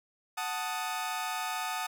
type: chord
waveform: sawtooth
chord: D# diminished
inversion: first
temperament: equal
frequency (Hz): 740 / 880 / 1244.5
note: F#5 / A5 / D#6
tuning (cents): 0 / 0 / 0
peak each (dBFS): -33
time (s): 0.37-1.87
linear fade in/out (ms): 10
effects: none